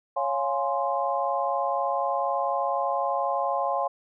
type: chord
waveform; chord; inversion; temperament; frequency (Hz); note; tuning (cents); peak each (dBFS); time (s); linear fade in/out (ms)
sine; Db major seventh; none; equal; 554.4 / 698.5 / 830.6 / 1046.5; Db5 / F5 / Ab5 / C6; 0 / 0 / 0 / 0; -29; 0.16-3.88; 10
effects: none